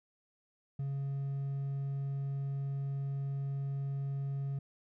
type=tone with hard clipping; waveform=triangle; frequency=138.3 Hz; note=C#3; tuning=4 cents flat; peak=-34 dBFS; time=0.79-4.59 s; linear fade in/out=5 ms; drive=5 dB; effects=none